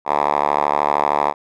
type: tone with band-pass filter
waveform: 5% pulse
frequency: 73 Hz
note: D2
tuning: 10 cents flat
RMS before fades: -18 dBFS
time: 0.05-1.34 s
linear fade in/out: 50 ms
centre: 970 Hz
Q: 2.8
effects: none